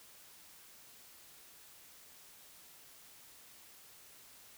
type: silence
effects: white hiss -58 dBFS RMS until 4.57 s